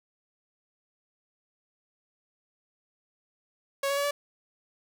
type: tone with pitch steps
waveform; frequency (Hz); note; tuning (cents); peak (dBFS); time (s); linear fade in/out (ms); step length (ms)
sawtooth; 553 / 560.4 / 567.9 / 575.5; C#5 / C#5 / C#5 / D5; -4 / +19 / +42 / -35; -22; 3.83-4.11; 5; 70
effects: 9-bit